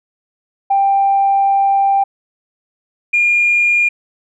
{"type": "tone pair in turn", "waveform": "sine", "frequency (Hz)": [789, 2415], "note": ["G5", "D7"], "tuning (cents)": [11, 48], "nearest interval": "octave + perfect fifth", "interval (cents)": 1937, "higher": "second", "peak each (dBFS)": -9, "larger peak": "neither", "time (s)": [[0.7, 2.04], [3.13, 3.89]], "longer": "first", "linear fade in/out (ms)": 10, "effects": ["tanh soft clip ceiling -5 dBFS"]}